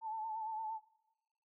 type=tone with vibrato; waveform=sine; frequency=880 Hz; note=A5; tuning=in tune; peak=-38 dBFS; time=0.01-0.8 s; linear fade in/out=50 ms; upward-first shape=sine; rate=8.7 Hz; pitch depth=46 cents each way; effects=noise-tail reverb RT60 1.0 s tail -22 dB re dry